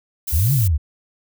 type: noise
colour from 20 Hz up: violet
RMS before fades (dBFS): -25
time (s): 0.27-0.68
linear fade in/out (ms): 10
type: exponential two-way sweep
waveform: sine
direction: up then down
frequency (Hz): 66.5 to 148.8 to 66.8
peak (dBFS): -14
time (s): 0.32-0.78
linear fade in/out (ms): 20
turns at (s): 0.53
effects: none